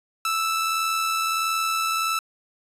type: tone with amplitude modulation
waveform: sawtooth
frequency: 1318.5 Hz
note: E6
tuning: in tune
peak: -17 dBFS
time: 0.25-2.19 s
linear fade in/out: 2 ms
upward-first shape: sine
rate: 81.5 Hz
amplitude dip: 30%
effects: resampled to 32000 Hz